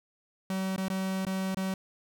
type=tone with dropouts; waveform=45% pulse; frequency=190 Hz; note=F#3; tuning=46 cents sharp; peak=-29 dBFS; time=0.5-1.74 s; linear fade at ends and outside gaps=2 ms; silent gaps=0.763-0.779 / 0.883-0.9 / 1.251-1.267 / 1.546-1.57 s; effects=none